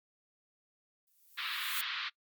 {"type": "noise with exponential growth", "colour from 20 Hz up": "violet", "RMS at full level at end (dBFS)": -34, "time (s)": [1.07, 1.81], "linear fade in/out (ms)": 2, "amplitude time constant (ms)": 160}
{"type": "band-pass noise", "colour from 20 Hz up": "white", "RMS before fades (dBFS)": -38, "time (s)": [1.37, 2.1], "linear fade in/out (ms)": 20, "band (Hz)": [1100, 4100], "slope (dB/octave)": 48}
{"effects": ["noise-tail reverb RT60 0.1 s tail -23 dB re dry", "Opus 48 kbps"]}